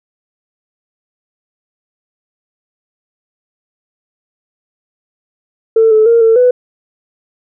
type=tone with pitch steps; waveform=sine; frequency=448 / 434.3 / 464.4 / 450 / 497.1 Hz; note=A4 / A4 / A#4 / A4 / B4; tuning=+31 / -23 / -7 / +39 / +11 cents; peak=-4 dBFS; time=5.76-6.51 s; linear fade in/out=5 ms; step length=150 ms; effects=tanh soft clip ceiling 0 dBFS